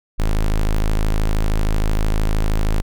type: tone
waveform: square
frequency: 26.52 Hz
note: G#0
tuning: 37 cents sharp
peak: -15 dBFS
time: 0.18-2.82 s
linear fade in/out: 20 ms
effects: none